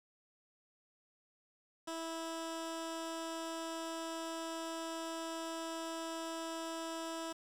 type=tone with low-pass filter; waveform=15% pulse; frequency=327.5 Hz; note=E4; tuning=11 cents flat; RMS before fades=-42 dBFS; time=1.87-7.33 s; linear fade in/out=10 ms; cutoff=8600 Hz; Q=1.6; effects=10-bit

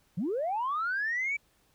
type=linear sweep; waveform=sine; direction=up; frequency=146.83 to 2324 Hz; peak=-27 dBFS; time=0.17-1.37 s; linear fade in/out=10 ms; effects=tanh soft clip ceiling -24 dBFS + pink hiss -68 dBFS RMS until 1.74 s

